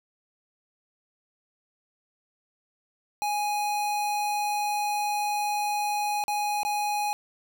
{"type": "tone with dropouts", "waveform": "square", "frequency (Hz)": 830.6, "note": "G#5", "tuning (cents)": 0, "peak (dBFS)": -26, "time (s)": [3.22, 7.13], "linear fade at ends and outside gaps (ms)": 0, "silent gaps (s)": [[6.239, 6.281], [6.632, 6.65]], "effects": []}